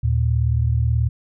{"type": "tone pair together", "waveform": "sine", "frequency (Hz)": [77.4, 115.97], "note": ["D#2", "A#2"], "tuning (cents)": [-9, -9], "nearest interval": "perfect fifth", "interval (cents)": 700, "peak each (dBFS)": [-19, -18], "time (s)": [0.03, 1.09], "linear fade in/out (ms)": 10, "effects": []}